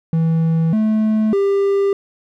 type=tone with pitch steps; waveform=triangle; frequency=163 / 216.9 / 397 Hz; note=E3 / A3 / G4; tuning=-19 / -25 / +22 cents; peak=-11 dBFS; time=0.13-1.93 s; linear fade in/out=2 ms; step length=600 ms; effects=none